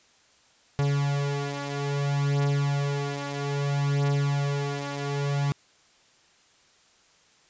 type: beating tone pair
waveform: 45% pulse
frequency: 141.5 / 142.11 Hz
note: C#3 / C#3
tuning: +36 / +43 cents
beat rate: 0.61 Hz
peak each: -26 / -29 dBFS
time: 0.79-5.52 s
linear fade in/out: 0 ms
effects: white hiss -60 dBFS RMS until 7.49 s + resampled to 16000 Hz